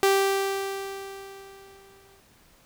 sawtooth tone with exponential decay, 391.2 Hz, G4, 4 cents flat, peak -13 dBFS, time 0.03-2.2 s, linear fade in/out 0 ms, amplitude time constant 470 ms, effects pink hiss -58 dBFS RMS until 2.65 s

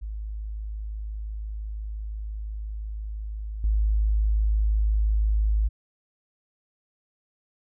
sine tone with level steps, 52.9 Hz, G#1, 33 cents sharp, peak -30 / -19 dBFS, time 0.01-5.69 s, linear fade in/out 20 ms, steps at 3.64 s, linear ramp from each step 2 ms, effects none

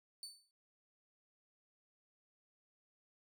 30% pulse tone with exponential decay, 4515 Hz, C#8, 31 cents sharp, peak -40 dBFS, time 0.23-0.51 s, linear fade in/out 1 ms, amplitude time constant 60 ms, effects none

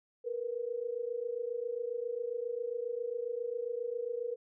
sine tone pair together, 461.6 / 489 Hz, A#4 / B4, -17 / -17 cents, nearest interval minor second, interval 100 cents, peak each -37 / -36 dBFS, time 0.24-4.36 s, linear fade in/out 20 ms, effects none

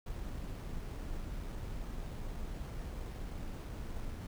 brown noise with sample-and-hold, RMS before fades -41 dBFS, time 0.06-4.27 s, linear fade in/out 5 ms, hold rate 7350 Hz, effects none

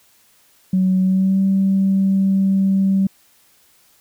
sine tone with pitch glide, 186.7 to 193.4 Hz, F#3 to G3, +16 to -23 cents, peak -12 dBFS, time 0.73-3.07 s, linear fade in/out 5 ms, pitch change +61 cents, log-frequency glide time 1.02-1.41 s, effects tanh soft clip ceiling -8 dBFS + white hiss -55 dBFS RMS until 4 s

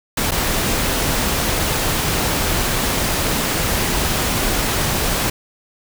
pink noise with dropouts, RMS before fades -19 dBFS, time 0.17-5.3 s, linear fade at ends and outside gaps 5 ms, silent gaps 0.31-0.317 s, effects none

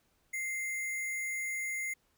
sine tone with sample-and-hold, 2093 Hz, C7, in tune, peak -33 dBFS, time 0.33-1.94 s, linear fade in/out 10 ms, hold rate 8820 Hz, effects pink hiss -73 dBFS RMS until 2.17 s

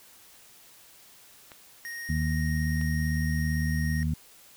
clicks, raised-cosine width 0.3 ms, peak -29 dBFS, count 2, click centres 1.518 / 2.813 s
square tone, 1864.7 Hz, A#6, in tune, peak -36 dBFS, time 1.85-4.03 s, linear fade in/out 0 ms
harmonic tone, 77.78 Hz, D#2, in tune, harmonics 1 / 2 / 3, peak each -28 / -28 / -33 dBFS, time 2.09-4.14 s, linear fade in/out 5 ms
effects white hiss -54 dBFS RMS until 4.56 s

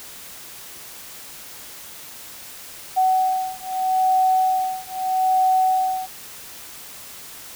sine beating tone pair, 750 / 750.79 Hz, F#5 / F#5, +23 / +25 cents, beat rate 0.79 Hz, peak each -20 dBFS, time 2.96-6.07 s, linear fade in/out 20 ms, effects white hiss -39 dBFS RMS until 7.55 s

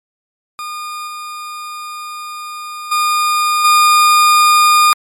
40% pulse tone with level steps, 1217 Hz, D#6, 39 cents flat, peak -22 / -24 / -11 / -6 dBFS, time 0.59-4.93 s, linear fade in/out 0 ms, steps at 1.07 / 2.91 / 3.64 s, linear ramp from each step 10 ms, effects MP3 64 kbps

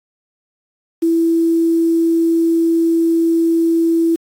sine tone with quantisation, 331.4 Hz, E4, 9 cents sharp, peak -11 dBFS, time 1.02-4.16 s, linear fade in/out 10 ms, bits 6, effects AAC 64 kbps

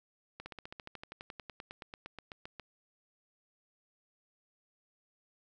slowing click train, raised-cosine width 0.3 ms, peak -28 dBFS, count 24, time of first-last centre 0.4-2.597 s, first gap 60 ms, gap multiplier 1.04, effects none

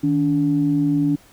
sine tone pair together, 155.56 / 286.8 Hz, D#3 / D4, 0 / -41 cents, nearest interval major seventh, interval 1059 cents, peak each -21 / -16 dBFS, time 0.03-1.16 s, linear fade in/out 10 ms, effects tanh soft clip ceiling -8 dBFS + pink hiss -51 dBFS RMS until 1.32 s

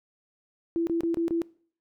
sine tone bursts, 334.8 Hz, E4, 27 cents sharp, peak -23 dBFS, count 5, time 0.76-1.418 s, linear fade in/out 0 ms, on 110 ms, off 27 ms, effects noise-tail reverb RT60 0.5 s tail -22 dB re dry

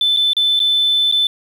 sine tone with dropouts, 3520 Hz, A7, in tune, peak -11 dBFS, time 0.01-1.27 s, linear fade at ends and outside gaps 2 ms, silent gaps 0.165-0.17 / 0.333-0.367 / 0.593-0.601 / 1.115-1.123 s, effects tanh soft clip ceiling -7 dBFS + 7-bit

